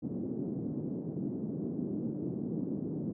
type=band-pass noise; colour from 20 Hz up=white; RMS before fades=-36 dBFS; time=0.02-3.13 s; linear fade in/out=20 ms; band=140 to 320 Hz; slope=24 dB/octave; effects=none